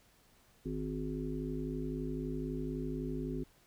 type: harmonic tone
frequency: 51.91 Hz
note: G#1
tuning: in tune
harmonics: 1 / 3 / 5 / 7 / 8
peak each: -42 / -41 / -39 / -42 / -46 dBFS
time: 0.65-3.44 s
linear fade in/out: 10 ms
effects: pink hiss -66 dBFS RMS until 3.66 s